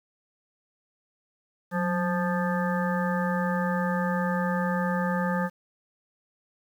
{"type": "harmonic tone with a mistuned harmonic", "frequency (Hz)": 175, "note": "F3", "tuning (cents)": 4, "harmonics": [1, 3, 5, 7, 9, 10], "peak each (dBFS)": [-26, -31, -33, -34, -36, -36], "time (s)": [1.71, 5.5], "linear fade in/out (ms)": 50, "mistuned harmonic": 1, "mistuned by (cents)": 70, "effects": ["9-bit"]}